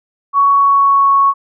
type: tone with pitch glide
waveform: sine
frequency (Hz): 1118 to 1107.7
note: C#6 to C#6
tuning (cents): +14 to -2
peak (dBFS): -7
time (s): 0.33-1.34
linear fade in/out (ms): 50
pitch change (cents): -16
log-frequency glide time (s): 0.56-1.1
effects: none